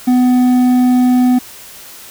triangle tone with hard clipping, 250 Hz, B3, 21 cents sharp, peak -9 dBFS, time 0.07-1.39 s, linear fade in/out 10 ms, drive 9 dB, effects white hiss -35 dBFS RMS until 2.1 s

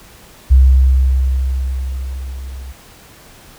sine tone with level ramp, 65.41 Hz, C2, in tune, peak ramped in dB -3 to -27 dBFS, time 0.5-2.73 s, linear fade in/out 20 ms, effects pink hiss -42 dBFS RMS until 3.58 s

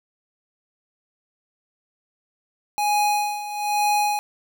square tone with tremolo, 831 Hz, G#5, 1 cent sharp, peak -18 dBFS, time 2.78-4.19 s, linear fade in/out 0 ms, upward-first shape sine, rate 1.1 Hz, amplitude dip 75%, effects 9-bit

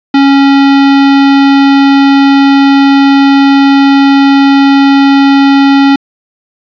square tone, 276.4 Hz, C#4, 5 cents flat, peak -3 dBFS, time 0.14-5.96 s, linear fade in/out 5 ms, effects resampled to 11025 Hz + 7-bit

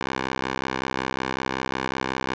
10% pulse tone with band-pass filter, 65.41 Hz, C2, in tune, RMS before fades -28 dBFS, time 0.01-2.34 s, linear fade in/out 0 ms, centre 1400 Hz, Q 0.62, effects resampled to 16000 Hz + 9-bit

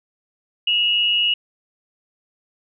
sine tone pair together, 2690 / 2896 Hz, E7 / F#7, +34 / -38 cents, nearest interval minor second, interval 128 cents, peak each -24 / -16 dBFS, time 0.67-1.34 s, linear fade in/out 5 ms, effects none

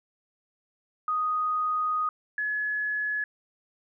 sine tone pair in turn, 1244.5 / 1699.6 Hz, D#6 / G#6, 0 / +40 cents, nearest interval perfect fourth, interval 540 cents, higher second, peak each -24 / -26 dBFS, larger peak first, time 1.08-2.09 / 2.38-3.24 s, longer first, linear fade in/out 2 ms, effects none

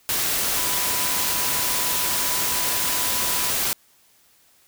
sine tone in noise, 992 Hz, B5, 7 cents sharp, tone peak -34 dBFS, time 0.56-3.5 s, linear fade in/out 0 ms, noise white, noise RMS -23 dBFS, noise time 0.09-3.73 s, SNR -14 dB, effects white hiss -58 dBFS RMS until 4.67 s

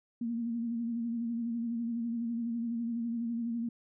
sine tone with vibrato, 233.1 Hz, A#3, in tune, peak -31 dBFS, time 0.21-3.69 s, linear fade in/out 5 ms, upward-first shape sine, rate 12 Hz, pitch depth 43 cents each way, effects none

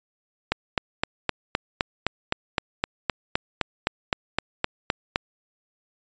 click train, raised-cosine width 0.3 ms, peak -5 dBFS, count 19, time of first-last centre 0.52-5.159 s, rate 3.88 Hz, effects resampled to 16000 Hz

